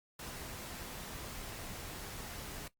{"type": "noise", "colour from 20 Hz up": "pink", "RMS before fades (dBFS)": -45, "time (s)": [0.19, 2.68], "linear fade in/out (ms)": 5, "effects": ["noise-tail reverb RT60 0.1 s tail -17 dB re dry", "Opus 48 kbps"]}